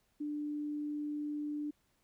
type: tone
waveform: sine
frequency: 296.2 Hz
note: D4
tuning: 15 cents sharp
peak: -35 dBFS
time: 0.2-1.71 s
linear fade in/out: 10 ms
effects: pink hiss -75 dBFS RMS until 2.03 s